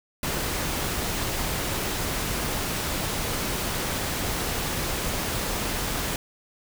pink noise, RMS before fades -28 dBFS, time 0.23-6.16 s, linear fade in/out 2 ms, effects none

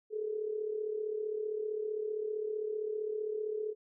sine tone with amplitude modulation, 428.3 Hz, A4, 47 cents flat, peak -30 dBFS, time 0.1-3.75 s, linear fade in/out 50 ms, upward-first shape sine, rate 35.4 Hz, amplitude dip 65%, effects none

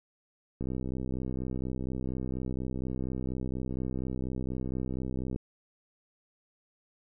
click train, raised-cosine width 3 ms, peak -22 dBFS, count 306, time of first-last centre 0.61-5.361 s, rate 64.2 Hz, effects none

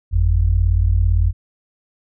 sine tone pair together, 49.53 / 87.31 Hz, G1 / F2, +19 / 0 cents, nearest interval minor seventh, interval 981 cents, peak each -15 dBFS, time 0.11-1.33 s, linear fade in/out 50 ms, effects none

